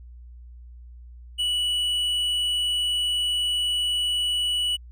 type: tone with tanh clipping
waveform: triangle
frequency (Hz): 2948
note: F#7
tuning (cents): -7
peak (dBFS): -23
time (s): 1.38-4.77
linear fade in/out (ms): 20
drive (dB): 10
effects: added 60 Hz sine -41 dBFS peak until 4.91 s